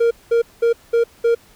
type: tone bursts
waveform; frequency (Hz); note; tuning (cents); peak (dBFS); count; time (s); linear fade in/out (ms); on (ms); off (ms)
triangle; 466.2; A#4; 0; -10; 5; 0-1.35; 10; 110; 200
effects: pink hiss -50 dBFS RMS until 1.55 s